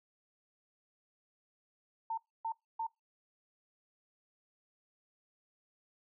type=tone bursts; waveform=sine; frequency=902 Hz; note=A5; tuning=43 cents sharp; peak=-33 dBFS; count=3; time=2.1-2.868 s; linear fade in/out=5 ms; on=76 ms; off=270 ms; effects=noise-tail reverb RT60 0.2 s tail -24 dB re dry